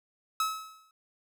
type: tone with exponential decay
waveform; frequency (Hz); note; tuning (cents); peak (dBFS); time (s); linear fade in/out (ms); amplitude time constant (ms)
45% pulse; 1290; E6; -38; -24; 0.4-0.91; 2; 110
effects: none